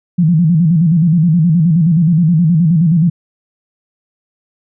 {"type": "tone with vibrato", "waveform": "sine", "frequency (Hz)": 165.7, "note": "E3", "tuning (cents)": 9, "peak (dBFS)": -7, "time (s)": [0.18, 3.1], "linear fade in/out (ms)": 10, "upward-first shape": "square", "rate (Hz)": 9.5, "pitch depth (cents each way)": 110, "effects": []}